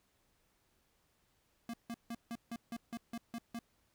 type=tone bursts; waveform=square; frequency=233.1 Hz; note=A#3; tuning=in tune; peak=-40 dBFS; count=10; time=1.69-3.59 s; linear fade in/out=2 ms; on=46 ms; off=160 ms; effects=pink hiss -75 dBFS RMS until 3.94 s